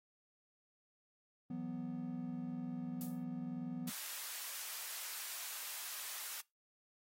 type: chord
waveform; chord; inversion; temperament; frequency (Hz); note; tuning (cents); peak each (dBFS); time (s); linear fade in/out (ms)
triangle; E suspended second; none; equal; 164.81 / 185 / 246.9; E3 / F#3 / B3; 0 / 0 / 0; -45 / -44 / -40; 1.5-3.9; 5
type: noise with exponential decay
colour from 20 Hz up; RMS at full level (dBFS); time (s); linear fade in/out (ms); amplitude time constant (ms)
violet; -43; 3.01-3.24; 0; 50
type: high-pass noise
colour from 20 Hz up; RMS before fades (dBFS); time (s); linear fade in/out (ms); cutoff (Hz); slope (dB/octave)
white; -45; 3.87-6.41; 5; 880; 12
effects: noise-tail reverb RT60 0.2 s tail -22 dB re dry + AAC 48 kbps